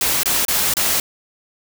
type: noise with dropouts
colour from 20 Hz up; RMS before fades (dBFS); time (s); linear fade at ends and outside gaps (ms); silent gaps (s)
white; -18; 0.01-1; 2; 0.233-0.257 / 0.451-0.482 / 0.738-0.768
effects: none